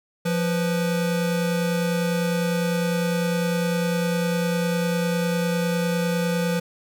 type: tone pair together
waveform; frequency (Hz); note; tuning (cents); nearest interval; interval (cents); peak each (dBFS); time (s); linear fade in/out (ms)
square; 174.61 / 493.9; F3 / B4; 0 / 0; octave + tritone; 1800; -23 / -27; 0.25-6.6; 10
effects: none